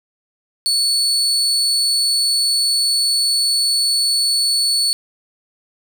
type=tone; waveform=35% pulse; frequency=4435 Hz; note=C#8; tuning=in tune; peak=-13 dBFS; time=0.66-4.93 s; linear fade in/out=0 ms; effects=none